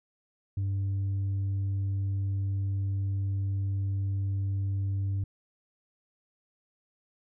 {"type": "tone", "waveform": "sine", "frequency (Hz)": 98, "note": "G2", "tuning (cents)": 0, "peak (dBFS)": -24, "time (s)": [0.57, 5.24], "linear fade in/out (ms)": 5, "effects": ["tanh soft clip ceiling -26 dBFS"]}